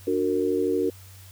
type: chord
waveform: sine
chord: D augmented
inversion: none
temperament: just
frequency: 293.7 / 367.1 / 458.9 Hz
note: D4 / F#4 / A#4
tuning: 0 / -14 / -27 cents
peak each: -27 / -25 / -25 dBFS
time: 0.07-0.9 s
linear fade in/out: 5 ms
effects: added 95 Hz sine -45 dBFS peak until 1.31 s + white hiss -51 dBFS RMS until 1.31 s